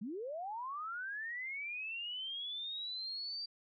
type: linear sweep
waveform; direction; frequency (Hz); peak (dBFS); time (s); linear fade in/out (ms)
sine; up; 185 to 4699; -39; 0.01-3.46; 10
effects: none